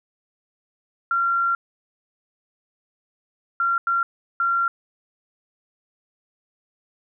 sine tone bursts at uneven times, 1375 Hz, F6, 27 cents flat, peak -18 dBFS, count 4, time 1.11-1.55 / 3.6-3.78 / 3.87-4.03 / 4.4-4.68 s, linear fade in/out 2 ms, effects none

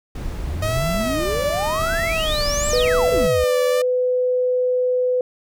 brown noise, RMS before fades -27 dBFS, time 0.15-3.27 s, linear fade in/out 5 ms
sine exponential two-way sweep, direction up then down, 58.27 to 7902 to 58.27 Hz, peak -23 dBFS, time 0.4-3.44 s, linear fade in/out 0 ms, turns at 2.68 s
sawtooth tone with vibrato, 622.3 Hz, D#5, in tune, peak -18 dBFS, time 0.62-3.82 s, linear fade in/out 5 ms, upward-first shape sine, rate 0.91 Hz, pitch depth 120 cents each way
sine tone with pitch glide, 493.9 to 501.7 Hz, B4 to B4, 0 to +27 cents, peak -16 dBFS, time 2.73-5.21 s, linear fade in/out 2 ms, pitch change +27 cents, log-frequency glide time 2.91-3.31 s
effects none

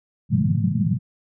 white band-pass noise, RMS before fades -20 dBFS, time 0.29-0.99 s, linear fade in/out 50 ms, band 100 to 210 Hz, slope 96 dB/octave, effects none

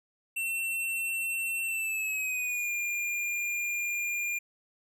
square tone with pitch glide, 2702 to 2407 Hz, E7 to D7, +42 to +42 cents, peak -30 dBFS, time 0.36-4.39 s, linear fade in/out 10 ms, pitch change -200 cents, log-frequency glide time 1.65-2.72 s, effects none

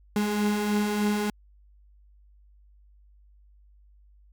35% pulse beating tone pair, 205.4 / 208.7 Hz, G#3 / G#3, -19 / +9 cents, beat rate 3.3 Hz, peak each -30 / -22 dBFS, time 0.16-1.3 s, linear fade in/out 2 ms, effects added 50 Hz sine -53 dBFS peak until 4.32 s + MP3 96 kbps

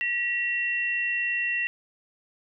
sine tone pair together, 1928 / 2729 Hz, B6 / F7, -42 / -41 cents, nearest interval tritone, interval 601 cents, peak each -27 dBFS, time 0.01-1.67 s, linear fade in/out 0 ms, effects none

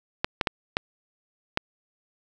clicks, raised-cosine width 0.3 ms, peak -6 dBFS, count 5, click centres 0.245 / 0.412 / 0.472 / 0.769 / 1.574 s, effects none

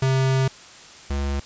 square tone pair in turn, 132.6 / 69.88 Hz, C3 / C#2, +23 / +15 cents, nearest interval major seventh, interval 1108 cents, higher first, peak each -18 / -23 dBFS, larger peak first, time 0.02-0.48 / 1.1-1.4 s, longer first, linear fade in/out 5 ms, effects white hiss -44 dBFS RMS until 1.45 s + resampled to 16000 Hz

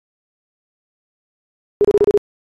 sine tone bursts, 411.3 Hz, G#4, 17 cents flat, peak -8 dBFS, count 6, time 1.81-2.175 s, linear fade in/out 0 ms, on 35 ms, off 31 ms, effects AAC 32 kbps

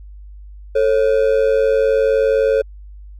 triangle ring-modulated tone, 493.9 Hz, B4, in tune, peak -7 dBFS, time 0.75-2.62 s, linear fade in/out 10 ms, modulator 49.9 Hz, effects added 50 Hz sine -34 dBFS peak until 3.19 s

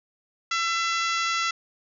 harmonic tone, 672 Hz, E5, 33 cents sharp, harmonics 2 / 3 / 4 / 5 / 6 / 7 / 8 / 9 / 10, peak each -26 / -30 / -32 / -34 / -36 / -37 / -38 / -39 / -40 dBFS, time 0.51-1.51 s, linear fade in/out 5 ms, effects none

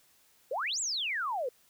sine exponential two-way sweep, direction up then down, 466.2 to 7940 to 466.2 Hz, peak -30 dBFS, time 0.51-1.49 s, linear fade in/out 5 ms, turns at 0.8 s, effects white hiss -65 dBFS RMS until 1.69 s

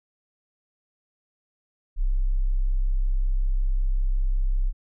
sine tone, 32.69 Hz, C1, 1 cent flat, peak -19 dBFS, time 1.96-4.73 s, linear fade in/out 50 ms, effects none

